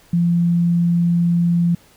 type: tone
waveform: sine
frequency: 171.8 Hz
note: F3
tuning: 28 cents flat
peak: -13 dBFS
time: 0.13-1.75 s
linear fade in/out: 5 ms
effects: pink hiss -51 dBFS RMS until 1.96 s